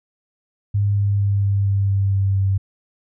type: tone with pitch steps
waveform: sine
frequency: 101.5 / 100.86 / 100.22 / 99.58 / 98.95 / 98.33 / 97.7 / 97.08 Hz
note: G#2 / G2 / G2 / G2 / G2 / G2 / G2 / G2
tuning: -39 / +50 / +39 / +28 / +17 / +6 / -5 / -16 cents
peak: -15 dBFS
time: 0.74-2.58 s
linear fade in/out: 10 ms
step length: 230 ms
effects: none